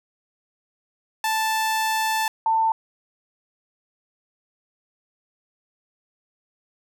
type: tone pair in turn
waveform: sawtooth / sine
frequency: 880 / 893.3 Hz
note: A5 / A5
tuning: 0 / +26 cents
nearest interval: unison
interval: 26 cents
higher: second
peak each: -17 dBFS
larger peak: neither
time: 1.24-2.28 / 2.46-2.72 s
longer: first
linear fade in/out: 2 ms
effects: none

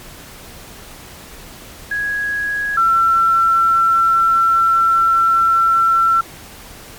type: tone pair in turn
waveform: sine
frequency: 1661.2 / 1347.5 Hz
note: G#6 / E6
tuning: 0 / +38 cents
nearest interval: major third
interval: 362 cents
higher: first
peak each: -17 / -10 dBFS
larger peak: second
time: 1.91-2.77 / 2.77-6.21 s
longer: second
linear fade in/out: 5 ms
effects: pink hiss -37 dBFS RMS until 6.98 s + MP3 96 kbps

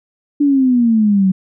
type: exponential sweep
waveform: sine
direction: down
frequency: 293.7 to 185 Hz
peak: -9 dBFS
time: 0.4-1.32 s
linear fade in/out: 10 ms
effects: none

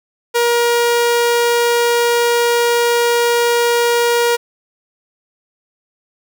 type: tone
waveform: sawtooth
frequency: 474.4 Hz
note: A#4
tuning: 30 cents sharp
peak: -8 dBFS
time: 0.34-4.37 s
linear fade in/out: 20 ms
effects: none

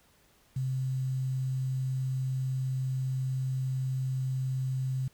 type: tone with quantisation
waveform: sine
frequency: 130.81 Hz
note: C3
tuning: in tune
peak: -28 dBFS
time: 0.56-5.08 s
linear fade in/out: 5 ms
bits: 9
effects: pink hiss -64 dBFS RMS until 5.13 s

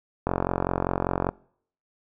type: click train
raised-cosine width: 1 ms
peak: -9 dBFS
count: 47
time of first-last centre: 0.27-1.29 s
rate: 45.1 Hz
effects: noise-tail reverb RT60 0.6 s tail -24 dB re dry

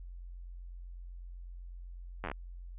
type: slowing click train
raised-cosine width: 0.5 ms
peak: -22 dBFS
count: 7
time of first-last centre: 2.24-2.315 s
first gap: 10 ms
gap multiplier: 1.09
effects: added 44 Hz sine -43 dBFS peak until 2.78 s + resampled to 8000 Hz

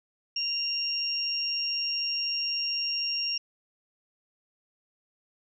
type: tone pair together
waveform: sine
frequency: 2783 / 5556 Hz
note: F7 / F8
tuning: -7 / -10 cents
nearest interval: octave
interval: 1197 cents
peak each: -33 / -28 dBFS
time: 0.36-3.38 s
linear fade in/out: 5 ms
effects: none

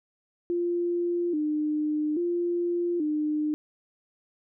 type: tone with vibrato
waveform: sine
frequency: 324.4 Hz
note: E4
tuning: 28 cents flat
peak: -24 dBFS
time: 0.5-3.54 s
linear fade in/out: 0 ms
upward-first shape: square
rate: 0.6 Hz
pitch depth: 120 cents each way
effects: none

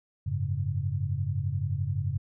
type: chord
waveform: sine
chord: F# suspended second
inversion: none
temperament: just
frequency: 92.5 / 104.06 / 138.75 Hz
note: F#2 / G#2 / C#3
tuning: 0 / +4 / +2 cents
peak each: -31 dBFS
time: 0.26-2.18 s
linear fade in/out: 10 ms
effects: none

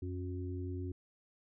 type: harmonic tone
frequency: 90.7 Hz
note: F#2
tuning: 34 cents flat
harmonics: 1 / 3 / 4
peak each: -38 / -44 / -45 dBFS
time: 0.02-0.92 s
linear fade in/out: 5 ms
effects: none

